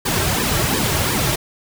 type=noise with flanger; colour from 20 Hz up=pink; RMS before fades=-19 dBFS; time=0.05-1.36 s; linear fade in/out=10 ms; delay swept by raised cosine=1.4 to 4.1 ms; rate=2.8 Hz; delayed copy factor=-0.95; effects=none

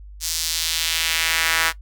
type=tone with high-pass filter sweep; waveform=sawtooth; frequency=163.1 Hz; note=E3; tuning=18 cents flat; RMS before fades=-22 dBFS; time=0.2-1.73 s; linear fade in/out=50 ms; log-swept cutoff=5700 to 1500 Hz; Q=1.4; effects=noise-tail reverb RT60 0.1 s tail -17 dB re dry + added 50 Hz sine -37 dBFS peak until 1.81 s

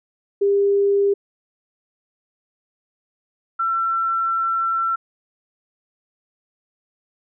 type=tone pair in turn; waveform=sine; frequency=400.5 / 1347.1 Hz; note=G4 / E6; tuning=+37 / +37 cents; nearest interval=octave + major sixth; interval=2100 cents; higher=second; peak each=-14 / -18 dBFS; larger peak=first; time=0.41-1.14 / 3.59-4.96 s; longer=second; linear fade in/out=10 ms; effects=none

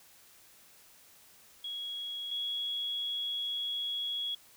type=tone pair in turn; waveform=sine; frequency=3322 / 3338 Hz; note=G#7 / G#7; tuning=0 / +8 cents; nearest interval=unison; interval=8 cents; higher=second; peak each=-36 / -32 dBFS; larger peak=second; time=1.64-2.31 / 2.31-4.35 s; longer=second; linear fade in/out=5 ms; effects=white hiss -59 dBFS RMS until 4.56 s

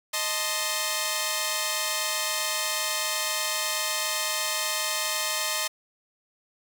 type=chord; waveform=5% pulse; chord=A diminished; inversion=second; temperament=equal; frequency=622.3 / 880 / 1046.5 Hz; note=Eb5 / A5 / C6; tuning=0 / 0 / 0 cents; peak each=-18 / -20 / -18 dBFS; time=0.13-5.68 s; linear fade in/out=10 ms; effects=none

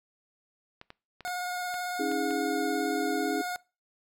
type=clicks; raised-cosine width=0.3 ms; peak=-28 dBFS; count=7; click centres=0.814 / 0.904 / 1.207 / 1.277 / 1.742 / 2.116 / 2.308 s
type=tone with vibrato; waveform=25% pulse; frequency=720 Hz; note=F#5; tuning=47 cents flat; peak=-28 dBFS; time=1.25-3.56 s; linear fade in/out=0 ms; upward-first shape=sine; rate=18 Hz; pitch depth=17 cents each way
type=chord; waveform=sine; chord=C# suspended second; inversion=none; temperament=equal with one note detuned; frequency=277.2 / 317.5 / 415.3 Hz; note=C#4 / D#4 / G#4; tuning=0 / +35 / 0 cents; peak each=-32 dBFS; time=1.99-3.42 s; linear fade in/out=10 ms
effects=noise-tail reverb RT60 0.3 s tail -22 dB re dry

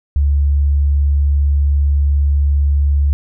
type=tone; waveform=sine; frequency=71.3 Hz; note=C#2; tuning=49 cents sharp; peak=-10 dBFS; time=0.16-3.13 s; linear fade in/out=0 ms; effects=none

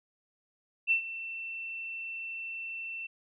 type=tone with ADSR envelope; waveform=sine; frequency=2687 Hz; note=E7; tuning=33 cents sharp; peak=-21 dBFS; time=0.87-3.07 s; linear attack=40 ms; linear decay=100 ms; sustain=-15 dB; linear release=10 ms; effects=none

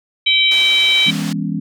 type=harmonic tone; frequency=772 Hz; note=G5; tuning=27 cents flat; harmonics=3 / 4 / 5; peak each=-15 / -15 / -15 dBFS; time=0.26-1.11 s; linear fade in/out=10 ms
type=band-pass noise; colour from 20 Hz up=white; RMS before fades=-30 dBFS; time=0.51-1.33 s; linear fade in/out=5 ms; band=260 to 5500 Hz; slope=12 dB/octave
type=chord; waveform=sine; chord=C# minor seventh; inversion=first; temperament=equal with one note detuned; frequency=164.81 / 203.6 / 246.9 / 277.2 Hz; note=E3 / G#3 / B3 / C#4; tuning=0 / -34 / 0 / 0 cents; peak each=-22 / -22 / -27 / -25 dBFS; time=1.06-1.6 s; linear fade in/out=10 ms
effects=none

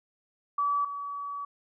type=tone pair in turn; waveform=sine; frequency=1148 / 1140.1 Hz; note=D6 / C#6; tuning=-40 / +48 cents; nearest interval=unison; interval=12 cents; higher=first; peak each=-24 / -33 dBFS; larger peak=first; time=0.58-0.85 / 0.85-1.45 s; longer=second; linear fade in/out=5 ms; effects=none

